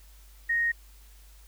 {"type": "tone", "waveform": "sine", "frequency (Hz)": 1864.7, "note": "A#6", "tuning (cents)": 0, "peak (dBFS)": -23, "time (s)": [0.49, 0.72], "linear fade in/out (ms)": 10, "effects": ["added 50 Hz sine -50 dBFS peak until 1.47 s", "white hiss -59 dBFS RMS until 1.47 s"]}